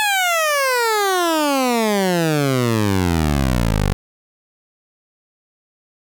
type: exponential sweep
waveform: 15% pulse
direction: down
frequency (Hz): 867 to 46.25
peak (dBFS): -9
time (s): 0-3.93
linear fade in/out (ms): 0
effects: none